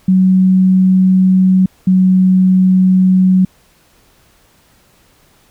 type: tone pair in turn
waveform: sine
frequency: 186.9 / 186.09 Hz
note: F#3 / F#3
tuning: +18 / +10 cents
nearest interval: unison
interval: 8 cents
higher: first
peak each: -6 dBFS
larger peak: neither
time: 0.08-1.66 / 1.87-3.45 s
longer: neither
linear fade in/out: 5 ms
effects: pink hiss -51 dBFS RMS until 5.5 s